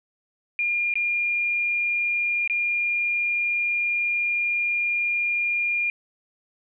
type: tone with dropouts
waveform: sine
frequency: 2411 Hz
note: D7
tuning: 45 cents sharp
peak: -21 dBFS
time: 0.59-5.9 s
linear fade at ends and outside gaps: 1 ms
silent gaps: 0.94-0.955 / 2.476-2.498 s
effects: none